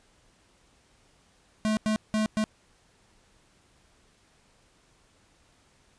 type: tone bursts at uneven times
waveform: square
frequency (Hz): 215.9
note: A3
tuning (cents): -33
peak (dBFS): -24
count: 4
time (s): 1.65-1.77 / 1.86-1.96 / 2.14-2.26 / 2.37-2.44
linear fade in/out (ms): 0
effects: pink hiss -63 dBFS RMS until 5.98 s + resampled to 22050 Hz